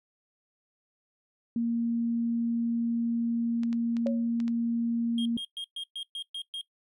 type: tone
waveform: sine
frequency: 233.1 Hz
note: A#3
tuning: in tune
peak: -25 dBFS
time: 1.56-5.37 s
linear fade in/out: 2 ms
type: clicks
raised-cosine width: 0.2 ms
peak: -27 dBFS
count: 6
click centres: 3.634 / 3.729 / 3.968 / 4.069 / 4.402 / 4.48 s
type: tone with exponential decay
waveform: sine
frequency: 554.4 Hz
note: C#5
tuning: in tune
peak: -25 dBFS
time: 4.06-4.29 s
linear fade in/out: 2 ms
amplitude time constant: 49 ms
type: tone bursts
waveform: triangle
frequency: 3235 Hz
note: G#7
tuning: 46 cents flat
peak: -31 dBFS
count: 8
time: 5.18-6.612 s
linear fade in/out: 2 ms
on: 74 ms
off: 120 ms
effects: noise-tail reverb RT60 0.1 s tail -18 dB re dry